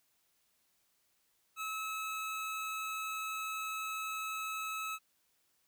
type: tone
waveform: 25% pulse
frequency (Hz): 1294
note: E6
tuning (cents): -32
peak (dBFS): -33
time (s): 1.56-4.99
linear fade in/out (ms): 50
effects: white hiss -75 dBFS RMS until 5.67 s